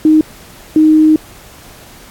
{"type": "tone pair in turn", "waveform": "sine", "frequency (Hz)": [311.1, 311.1], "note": ["D#4", "D#4"], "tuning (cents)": [0, 0], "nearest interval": "unison", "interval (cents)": 0, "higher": "neither", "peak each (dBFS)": -4, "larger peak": "neither", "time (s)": [[0.05, 0.21], [0.76, 1.16]], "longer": "second", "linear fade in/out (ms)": 2, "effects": ["pink hiss -38 dBFS RMS until 2.1 s", "AAC 64 kbps"]}